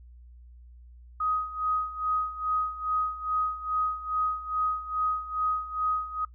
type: tone with tremolo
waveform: sine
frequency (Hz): 1255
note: D#6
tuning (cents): +15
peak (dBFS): -23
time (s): 1.2-6.25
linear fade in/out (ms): 5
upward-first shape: sine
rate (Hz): 2.4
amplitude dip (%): 80
effects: noise-tail reverb RT60 0.1 s tail -19 dB re dry + added 60 Hz sine -47 dBFS peak until 6.34 s